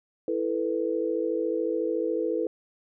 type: chord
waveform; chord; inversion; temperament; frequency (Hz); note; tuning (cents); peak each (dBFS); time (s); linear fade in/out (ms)
sine; E suspended fourth; none; equal; 329.6 / 440 / 493.9; E4 / A4 / B4; 0 / 0 / 0; -29; 0.28-2.47; 2
effects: none